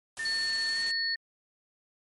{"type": "noise", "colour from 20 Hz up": "white", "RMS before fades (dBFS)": -41, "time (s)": [0.17, 0.91], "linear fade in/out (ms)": 0}
{"type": "tone with pitch glide", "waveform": "sine", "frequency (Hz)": [1798, 1827.3], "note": ["A6", "A#6"], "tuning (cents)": [37, -35], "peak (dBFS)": -31, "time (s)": [0.19, 1.16], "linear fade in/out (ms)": 5, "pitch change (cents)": 28, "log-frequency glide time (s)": [0.73, 0.79]}
{"type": "tone", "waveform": "sine", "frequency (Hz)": 4400, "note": "C#8", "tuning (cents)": -14, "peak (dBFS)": -29, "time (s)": [0.25, 1.15], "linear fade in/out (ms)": 5}
{"effects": ["MP3 48 kbps"]}